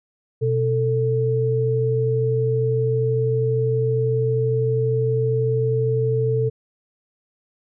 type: tone pair together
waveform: sine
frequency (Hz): 124.5 / 443.7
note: B2 / A4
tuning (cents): +14 / +14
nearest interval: octave + minor seventh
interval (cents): 2200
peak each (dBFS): -20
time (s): 0.41-6.5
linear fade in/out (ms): 20
effects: none